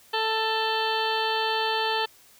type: harmonic tone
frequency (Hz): 441.9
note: A4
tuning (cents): +7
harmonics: 1 / 2 / 3 / 4 / 6 / 7 / 8 / 9 / 10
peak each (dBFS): -30 / -27 / -35 / -32 / -34 / -32 / -36 / -40 / -36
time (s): 0.13-2.06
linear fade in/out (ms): 10
effects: white hiss -55 dBFS RMS until 2.39 s